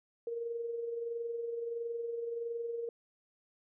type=tone with amplitude modulation; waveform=sine; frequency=466.8 Hz; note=A#4; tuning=2 cents sharp; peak=-33 dBFS; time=0.27-2.89 s; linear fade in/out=2 ms; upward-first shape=sine; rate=21.5 Hz; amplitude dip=45%; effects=none